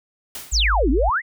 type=noise with exponential decay; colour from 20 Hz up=white; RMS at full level=-30 dBFS; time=0.35-0.73 s; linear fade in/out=2 ms; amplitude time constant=82 ms
type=exponential two-way sweep; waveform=sine; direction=down then up; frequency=8420 to 246.9 to 2136 Hz; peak=-17 dBFS; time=0.51-1.22 s; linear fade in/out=50 ms; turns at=0.9 s
type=tone; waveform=sine; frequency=53.1 Hz; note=G#1; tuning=39 cents sharp; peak=-18 dBFS; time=0.52-1.1 s; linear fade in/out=10 ms
effects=none